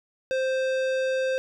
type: tone with tanh clipping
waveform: sine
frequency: 523.3 Hz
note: C5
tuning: in tune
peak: -25 dBFS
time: 0.31-1.38 s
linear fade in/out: 0 ms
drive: 17 dB
effects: none